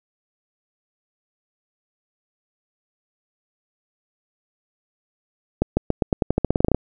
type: accelerating click train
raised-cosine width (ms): 2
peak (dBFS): -4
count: 16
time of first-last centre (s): 5.62-6.746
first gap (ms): 150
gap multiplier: 0.89
effects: none